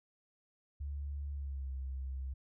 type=tone with pitch glide; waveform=sine; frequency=71.3 to 66.14 Hz; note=C#2 to C2; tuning=+49 to +19 cents; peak=-37 dBFS; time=0.8-2.34 s; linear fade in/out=10 ms; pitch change=-130 cents; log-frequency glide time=1.32-1.71 s; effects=none